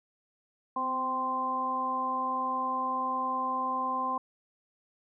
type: harmonic tone with a mistuned harmonic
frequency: 260.2 Hz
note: C4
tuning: 9 cents flat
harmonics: 1 / 2 / 3 / 4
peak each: -39 / -41 / -36 / -29 dBFS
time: 0.76-4.18 s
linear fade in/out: 5 ms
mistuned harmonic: 1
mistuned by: -26 cents
effects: none